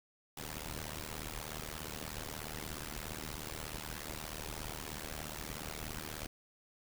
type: noise with amplitude modulation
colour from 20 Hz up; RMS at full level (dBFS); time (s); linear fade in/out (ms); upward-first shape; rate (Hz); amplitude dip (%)
pink; -39; 0.37-6.27; 5; sine; 76.8; 100
effects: none